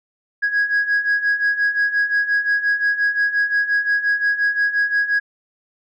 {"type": "beating tone pair", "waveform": "sine", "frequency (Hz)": [1652, 1657.7], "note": ["G#6", "G#6"], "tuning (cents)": [-10, -4], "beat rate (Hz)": 5.7, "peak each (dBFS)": [-20, -16], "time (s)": [0.42, 5.2], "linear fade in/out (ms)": 20, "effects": ["tanh soft clip ceiling -12 dBFS"]}